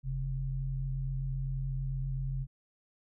sine tone pair together, 42.21 / 133.9 Hz, E1 / C3, +42 / +40 cents, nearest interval octave + minor sixth, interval 1998 cents, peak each -35 / -33 dBFS, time 0.03-2.47 s, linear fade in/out 50 ms, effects none

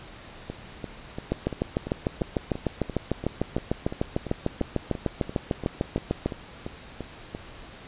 two click trains, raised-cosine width 2 ms, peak -10 / -19 dBFS, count 34 / 21, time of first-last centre 1.32-6.26 / 0.5-7.349 s, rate 6.68 / 2.92 Hz, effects pink hiss -45 dBFS RMS until 7.87 s + resampled to 8000 Hz

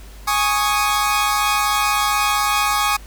sawtooth chord, Ab suspended fourth, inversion none, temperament equal, 830.6 / 1108.7 / 1244.5 Hz, Ab5 / Db6 / Eb6, 0 / 0 / 0 cents, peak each -17 dBFS, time 0.27-2.97 s, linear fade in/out 10 ms, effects added 50 Hz sine -36 dBFS peak until 3.06 s + pink hiss -45 dBFS RMS until 3.06 s

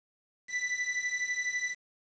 45% pulse beating tone pair, 1975.5 / 1987.5 Hz, B6 / B6, 0 / +10 cents, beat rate 12 Hz, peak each -35 / -32 dBFS, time 0.48-1.75 s, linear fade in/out 50 ms, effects resampled to 16000 Hz + 9-bit

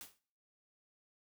white noise with exponential decay, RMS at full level -45 dBFS, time 0.01-0.19 s, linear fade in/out 1 ms, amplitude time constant 39 ms, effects noise-tail reverb RT60 0.5 s tail -20 dB re dry

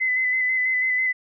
sine tone with vibrato, 2025 Hz, B6, 43 cents sharp, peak -19 dBFS, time 0-1.13 s, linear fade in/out 20 ms, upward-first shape square, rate 6.1 Hz, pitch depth 20 cents each way, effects none

